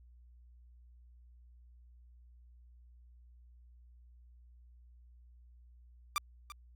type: tone with echo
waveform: sawtooth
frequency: 1184 Hz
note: D6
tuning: 14 cents sharp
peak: -26 dBFS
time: 6.16-6.18 s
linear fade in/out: 0 ms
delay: 340 ms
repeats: 1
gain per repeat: -15 dB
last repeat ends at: 6.52 s
effects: added 60 Hz sine -56 dBFS peak until 6.75 s + AAC 48 kbps